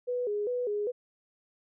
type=tone with vibrato; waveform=sine; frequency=452.2 Hz; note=A4; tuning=47 cents sharp; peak=-28 dBFS; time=0.07-0.92 s; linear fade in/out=20 ms; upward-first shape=square; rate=2.5 Hz; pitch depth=150 cents each way; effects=none